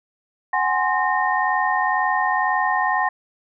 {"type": "tone cluster", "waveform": "sine", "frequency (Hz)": [747, 829, 1049, 1836], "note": ["F#5", "G#5", "C6", "A#6"], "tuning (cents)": [16, -3, 4, -27], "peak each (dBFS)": -23, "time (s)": [0.53, 3.09], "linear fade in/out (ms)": 5, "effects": []}